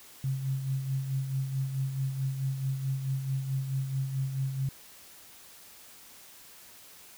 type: tone with tremolo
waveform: sine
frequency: 134.2 Hz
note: C3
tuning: 44 cents sharp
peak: -26 dBFS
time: 0.24-4.69 s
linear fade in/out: 2 ms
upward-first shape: sine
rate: 4.6 Hz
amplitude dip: 55%
effects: white hiss -52 dBFS RMS until 7.17 s